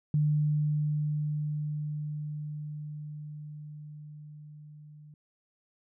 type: tone with level ramp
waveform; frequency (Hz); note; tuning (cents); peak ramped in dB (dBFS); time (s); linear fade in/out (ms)
sine; 150; D3; +37; -22 to -48; 0.14-5.14; 2
effects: none